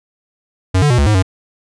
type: tone with pitch steps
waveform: square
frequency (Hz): 93.2 / 147.2 / 122.4 / 71.4 / 106.3 / 93.6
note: F#2 / D3 / B2 / D2 / G#2 / F#2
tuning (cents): +13 / +4 / -15 / -48 / +41 / +20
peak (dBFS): -10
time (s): 0.74-1.226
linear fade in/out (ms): 10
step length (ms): 81
effects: resampled to 22050 Hz